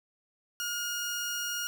sawtooth tone pair together, 1428.5 / 2857 Hz, F6 / F7, +39 / +39 cents, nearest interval octave, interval 1200 cents, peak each -31 / -29 dBFS, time 0.6-1.67 s, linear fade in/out 0 ms, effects none

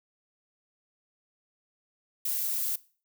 violet noise, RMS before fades -30 dBFS, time 2.25-2.76 s, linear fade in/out 5 ms, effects noise-tail reverb RT60 0.4 s tail -20 dB re dry

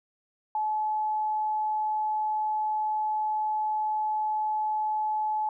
sine tone, 858 Hz, A5, 44 cents flat, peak -25 dBFS, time 0.55-5.49 s, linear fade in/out 2 ms, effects none

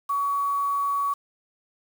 sine tone with quantisation, 1128 Hz, C#6, 30 cents sharp, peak -22 dBFS, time 0.09-1.14 s, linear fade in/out 10 ms, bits 7, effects none

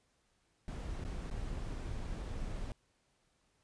brown noise with dropouts, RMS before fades -40 dBFS, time 0.68-2.72 s, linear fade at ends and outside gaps 1 ms, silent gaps 1.04-1.049 / 1.301-1.311 s, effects pink hiss -75 dBFS RMS until 3.63 s + resampled to 22050 Hz

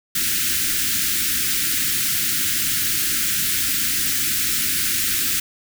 white band-stop noise, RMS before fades -21 dBFS, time 0.15-5.4 s, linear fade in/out 5 ms, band 350 to 1400 Hz, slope 48 dB/octave, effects none

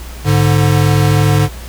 square tone pair together, 103.83 / 146.84 Hz, G#2 / D3, 0 / 0 cents, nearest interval tritone, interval 600 cents, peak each -12 dBFS, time 0.24-1.49 s, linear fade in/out 50 ms, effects added 60 Hz sine -27 dBFS peak until 1.68 s + pink hiss -34 dBFS RMS until 1.68 s

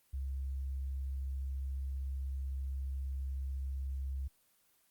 sine tone, 67.2 Hz, C2, 47 cents sharp, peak -35 dBFS, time 0.13-4.28 s, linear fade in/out 10 ms, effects white hiss -71 dBFS RMS until 4.9 s + Opus 24 kbps

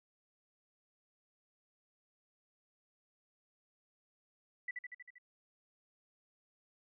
sine tone with echo, 1975.5 Hz, B6, in tune, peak -36 dBFS, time 4.68-4.71 s, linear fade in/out 5 ms, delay 79 ms, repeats 6, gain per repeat -3 dB, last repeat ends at 5.184 s, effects none

